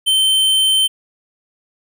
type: tone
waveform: square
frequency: 3098 Hz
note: G7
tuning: 21 cents flat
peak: -12 dBFS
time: 0.06-0.88 s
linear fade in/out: 20 ms
effects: none